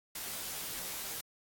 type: noise with comb filter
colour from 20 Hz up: white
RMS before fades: -40 dBFS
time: 0.15-1.21 s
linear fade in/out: 5 ms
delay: 14 ms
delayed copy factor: -0.8
effects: AAC 64 kbps